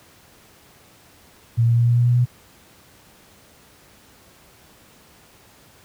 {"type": "tone with pitch steps", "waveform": "sine", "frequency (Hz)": [116.2, 117.28, 118.37, 119.47, 120.58, 121.7, 122.83], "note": ["A#2", "A#2", "A#2", "A#2", "B2", "B2", "B2"], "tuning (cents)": [-5, 11, 27, 43, -41, -25, -9], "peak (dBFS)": -13, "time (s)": [1.57, 2.256], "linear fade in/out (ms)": 20, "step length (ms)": 98, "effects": ["pink hiss -51 dBFS RMS until 5.84 s", "high-pass 60 Hz 12 dB/octave"]}